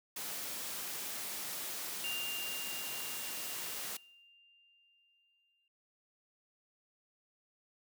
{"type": "noise", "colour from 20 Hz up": "white", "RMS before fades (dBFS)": -41, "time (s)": [0.16, 3.97], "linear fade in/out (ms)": 5}
{"type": "tone with exponential decay", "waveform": "sine", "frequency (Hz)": 2794, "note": "F7", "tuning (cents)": 0, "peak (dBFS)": -36, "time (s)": [2.04, 5.68], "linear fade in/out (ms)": 2, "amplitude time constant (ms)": 790}
{"effects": ["noise-tail reverb RT60 0.7 s tail -25 dB re dry", "high-pass 150 Hz 12 dB/octave"]}